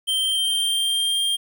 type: tone with pitch glide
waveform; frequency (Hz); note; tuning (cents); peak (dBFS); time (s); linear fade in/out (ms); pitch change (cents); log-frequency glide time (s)
square; 3136 to 3198; G7 to G7; 0 to +34; -20; 0.07-1.37; 20; +34; 0.19-1.19
effects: 10-bit